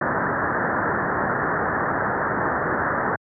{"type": "low-pass noise", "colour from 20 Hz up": "white", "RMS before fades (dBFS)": -23, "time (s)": [0.01, 3.16], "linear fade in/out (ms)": 5, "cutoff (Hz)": 1800, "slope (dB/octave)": 96, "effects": ["high-pass 100 Hz 12 dB/octave"]}